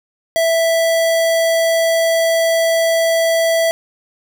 square tone, 659.3 Hz, E5, in tune, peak -13 dBFS, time 0.36-3.71 s, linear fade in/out 0 ms, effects none

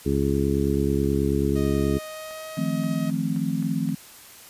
harmonic tone, 69.3 Hz, C#2, in tune, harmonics 1 / 2 / 3 / 4 / 5 / 6, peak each -27 / -27 / -27 / -27 / -27 / -27 dBFS, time 0.05-1.99 s, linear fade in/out 20 ms
sawtooth tone with pitch glide, 622.3 to 631.7 Hz, D#5 to D#5, 0 to +26 cents, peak -31 dBFS, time 1.55-3.11 s, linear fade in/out 20 ms, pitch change +26 cents, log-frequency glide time 1.97-2.45 s
click train, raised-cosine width 0.5 ms, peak -31 dBFS, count 7, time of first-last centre 2.31-3.889 s, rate 3.8 Hz
sine chord, F dominant seventh, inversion third, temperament just, 157.15 / 174.61 / 218.3 / 261.9 Hz, Eb3 / F3 / A3 / C4, +18 / 0 / -13 / +2 cents, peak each -28 dBFS, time 2.57-3.95 s, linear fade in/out 10 ms
effects white hiss -46 dBFS RMS until 4.49 s + resampled to 32000 Hz

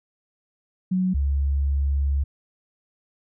sine tone pair in turn, 185 / 69.78 Hz, F#3 / C#2, 0 / +12 cents, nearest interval octave + perfect fourth, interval 1688 cents, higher first, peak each -19 dBFS, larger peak neither, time 0.91-1.14 / 1.14-2.24 s, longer second, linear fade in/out 10 ms, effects none

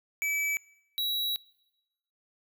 square tone pair in turn, 2300 / 3883 Hz, D7 / B7, -37 / -30 cents, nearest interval major sixth, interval 907 cents, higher second, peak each -28 dBFS, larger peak neither, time 0.22-0.57 / 0.98-1.36 s, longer second, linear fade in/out 0 ms, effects noise-tail reverb RT60 1.0 s tail -24 dB re dry

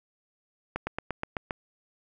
slowing click train, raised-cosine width 0.5 ms, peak -15 dBFS, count 7, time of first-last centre 0.76-1.508 s, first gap 110 ms, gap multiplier 1.05, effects none

